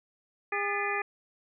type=harmonic tone with a mistuned harmonic; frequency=405.4 Hz; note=G#4; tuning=42 cents flat; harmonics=1 / 2 / 3 / 4 / 5 / 6; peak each=-35 / -35 / -35 / -35 / -35 / -35 dBFS; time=0.52-1.02 s; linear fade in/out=5 ms; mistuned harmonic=4; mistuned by=+120 cents; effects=none